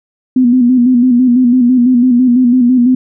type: tone with vibrato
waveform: sine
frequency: 248.1 Hz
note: B3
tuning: 8 cents sharp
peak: -5 dBFS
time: 0.36-2.95 s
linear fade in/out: 5 ms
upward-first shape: square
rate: 6 Hz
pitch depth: 54 cents each way
effects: none